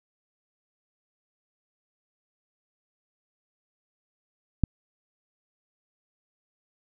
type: click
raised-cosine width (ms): 5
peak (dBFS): -8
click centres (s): 4.637
effects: none